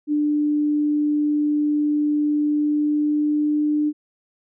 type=tone with pitch glide; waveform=sine; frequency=297 to 299.4 Hz; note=D4 to D4; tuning=+20 to +33 cents; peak=-17 dBFS; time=0.07-3.93 s; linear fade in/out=50 ms; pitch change=+13 cents; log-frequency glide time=2.4-3.82 s; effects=none